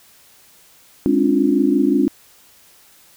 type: chord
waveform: sine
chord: D half-diminished seventh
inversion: second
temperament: equal with one note detuned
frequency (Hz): 207.7 / 268.2 / 293.7 / 349.2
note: Ab3 / C4 / D4 / F4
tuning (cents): 0 / +43 / 0 / 0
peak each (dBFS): -21 / -17 / -17 / -20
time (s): 1.06-2.08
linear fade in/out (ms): 0
effects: white hiss -50 dBFS RMS until 3.16 s